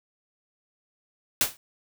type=noise with exponential decay; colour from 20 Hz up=white; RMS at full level=-18 dBFS; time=1.41-1.57 s; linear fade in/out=1 ms; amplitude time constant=34 ms; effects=none